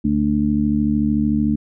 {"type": "harmonic tone", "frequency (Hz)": 73.42, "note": "D2", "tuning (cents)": 0, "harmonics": [1, 2, 3, 4], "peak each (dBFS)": [-26, -26, -17, -21], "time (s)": [0.04, 1.56], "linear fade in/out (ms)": 10, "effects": []}